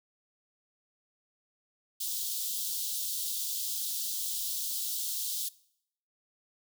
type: high-pass noise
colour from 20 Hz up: white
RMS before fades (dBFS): -34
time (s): 2-5.49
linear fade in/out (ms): 10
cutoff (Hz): 3300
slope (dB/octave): 48
effects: noise-tail reverb RT60 0.7 s tail -21 dB re dry